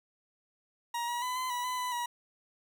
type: tone with pitch steps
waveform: 40% pulse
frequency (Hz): 946 / 960 / 1003 / 1021 / 978 / 1005 / 997 / 962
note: A#5 / B5 / B5 / C6 / B5 / B5 / B5 / B5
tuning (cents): +25 / -49 / +26 / -43 / -17 / +30 / +16 / -46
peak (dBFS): -31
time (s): 0.94-2.06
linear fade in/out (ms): 5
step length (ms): 140
effects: none